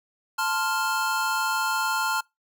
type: chord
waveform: square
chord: F major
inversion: first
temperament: equal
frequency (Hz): 880 / 1046.5 / 1396.9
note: A5 / C6 / F6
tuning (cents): 0 / 0 / 0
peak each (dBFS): -29 / -31 / -27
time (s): 0.38-2.21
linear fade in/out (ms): 10
effects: noise-tail reverb RT60 0.2 s tail -25 dB re dry